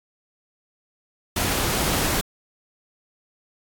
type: noise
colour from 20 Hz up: pink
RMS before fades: -23 dBFS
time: 1.36-2.21 s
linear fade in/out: 5 ms
effects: AAC 64 kbps